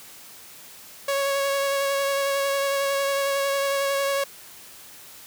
sawtooth tone with vibrato, 554.4 Hz, C#5, in tune, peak -18 dBFS, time 1.08-4.24 s, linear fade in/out 5 ms, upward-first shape sine, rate 11 Hz, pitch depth 14 cents each way, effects white hiss -45 dBFS RMS until 5.26 s + high-pass 60 Hz 12 dB/octave

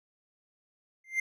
triangle tone with exponential growth, 2093 Hz, C7, in tune, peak -21 dBFS, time 1.04-1.2 s, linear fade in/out 5 ms, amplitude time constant 34 ms, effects none

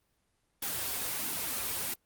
white noise with flanger, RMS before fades -34 dBFS, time 0.62-1.94 s, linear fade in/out 5 ms, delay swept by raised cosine 1.6 to 6.4 ms, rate 1.5 Hz, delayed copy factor -0.9, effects pink hiss -75 dBFS RMS until 2.05 s + Opus 24 kbps

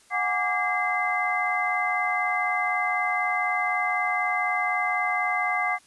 sine tone cluster, 729 / 813 / 1166 / 1623 / 2061 Hz, F#5 / G#5 / D6 / G#6 / C7, -26 / -37 / -13 / -40 / -27 cents, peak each -28 / -33 / -29 / -34 / -26 dBFS, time 0.1-5.79 s, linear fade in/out 50 ms, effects white hiss -57 dBFS RMS until 5.86 s + resampled to 24000 Hz

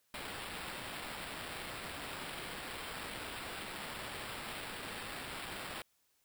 white noise with sample-and-hold, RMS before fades -44 dBFS, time 0.14-5.82 s, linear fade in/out 2 ms, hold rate 6300 Hz, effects white hiss -75 dBFS RMS until 6.24 s

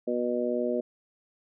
harmonic tone, 122 Hz, B2, 21 cents flat, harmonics 2 / 3 / 4 / 5, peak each -31 / -31 / -31 / -31 dBFS, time 0.07-0.81 s, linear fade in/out 10 ms, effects none

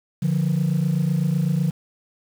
sine tone pair together, 146.65 / 174.61 Hz, D3 / F3, -2 / 0 cents, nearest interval minor third, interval 302 cents, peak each -19 dBFS, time 0.22-1.71 s, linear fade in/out 10 ms, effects tanh soft clip ceiling -15 dBFS + 7-bit

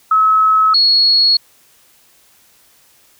sine tone pair in turn, 1289 / 4336 Hz, E6 / C#8, -39 / -39 cents, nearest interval octave + major sixth, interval 2100 cents, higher second, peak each -8 dBFS, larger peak neither, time 0.11-0.74 / 0.74-1.37 s, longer neither, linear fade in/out 5 ms, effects white hiss -51 dBFS RMS until 3.19 s

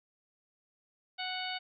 harmonic tone, 740 Hz, F#5, in tune, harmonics 1 / 2 / 3 / 4 / 5 / 6, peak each -40 / -43 / -42 / -41 / -43 / -44 dBFS, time 1.18-1.59 s, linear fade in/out 20 ms, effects none

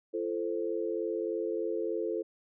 sine chord, F major, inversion none, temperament equal with one note detuned, 340.9 / 440 / 523.3 Hz, F4 / A4 / C5, -42 / 0 / 0 cents, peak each -34 / -33 / -37 dBFS, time 0.13-2.23 s, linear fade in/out 20 ms, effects none

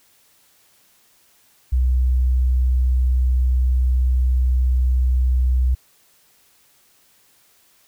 sine tone, 63.1 Hz, B1, 38 cents sharp, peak -14 dBFS, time 1.72-5.75 s, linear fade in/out 10 ms, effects white hiss -57 dBFS RMS until 7.87 s

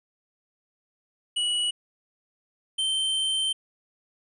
square tone pair in turn, 2931 / 3112 Hz, F#7 / G7, -17 / -13 cents, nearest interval minor second, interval 104 cents, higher second, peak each -24 dBFS, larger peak neither, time 1.36-1.71 / 2.78-3.53 s, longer second, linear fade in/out 10 ms, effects resampled to 24000 Hz

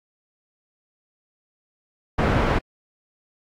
pink low-pass noise, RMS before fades -20 dBFS, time 2.18-2.59 s, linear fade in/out 10 ms, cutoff 1600 Hz, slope 12 dB/octave, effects AAC 64 kbps

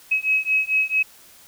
sine beating tone pair, 2555 / 2559.5 Hz, D#7 / D#7, +45 / +48 cents, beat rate 4.5 Hz, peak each -21 dBFS, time 0.11-1.03 s, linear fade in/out 10 ms, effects white hiss -49 dBFS RMS until 1.47 s

